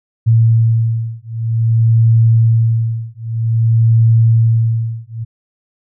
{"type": "beating tone pair", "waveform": "sine", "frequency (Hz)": [113.6, 114.12], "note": ["A#2", "A#2"], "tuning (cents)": [-44, -36], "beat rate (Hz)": 0.52, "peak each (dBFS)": -12, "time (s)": [0.26, 5.25], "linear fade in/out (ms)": 20, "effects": []}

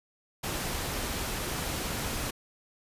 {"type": "noise", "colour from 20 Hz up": "pink", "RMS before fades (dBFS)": -33, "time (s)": [0.43, 2.31], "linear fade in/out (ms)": 10, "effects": ["resampled to 32000 Hz"]}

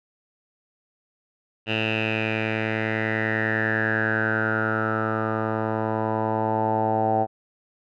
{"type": "tone with low-pass filter sweep", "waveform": "10% pulse", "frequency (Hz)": 110, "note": "A2", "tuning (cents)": 0, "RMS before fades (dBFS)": -24, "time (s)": [1.66, 7.27], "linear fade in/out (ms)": 50, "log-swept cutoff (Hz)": [2800, 770], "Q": 8.1, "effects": []}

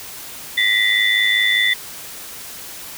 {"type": "tone cluster", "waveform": "sine", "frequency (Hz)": [1929, 2034, 3507], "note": ["B6", "C7", "A7"], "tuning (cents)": [-41, -50, -6], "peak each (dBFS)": -18, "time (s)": [0.57, 1.74], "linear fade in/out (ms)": 10, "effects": ["white hiss -34 dBFS RMS until 2.97 s"]}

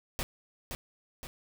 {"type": "noise with echo", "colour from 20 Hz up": "pink", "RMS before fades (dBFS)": -33, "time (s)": [0.19, 0.23], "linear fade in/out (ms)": 0, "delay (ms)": 520, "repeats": 2, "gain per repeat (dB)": -5, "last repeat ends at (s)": 1.27, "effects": []}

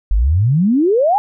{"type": "exponential sweep", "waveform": "sine", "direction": "up", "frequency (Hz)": [44.6, 854], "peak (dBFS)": -10, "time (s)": [0.11, 1.18], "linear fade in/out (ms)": 0, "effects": []}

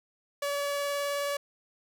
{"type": "tone with vibrato", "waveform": "sawtooth", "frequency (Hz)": 570, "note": "C#5", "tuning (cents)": 48, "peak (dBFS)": -25, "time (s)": [0.42, 1.37], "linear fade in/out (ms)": 5, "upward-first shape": "sine", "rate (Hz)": 19, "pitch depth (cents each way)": 9, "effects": []}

